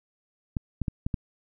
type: clicks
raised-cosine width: 5 ms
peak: -15 dBFS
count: 5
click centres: 0.568 / 0.817 / 0.882 / 1.065 / 1.142 s
effects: none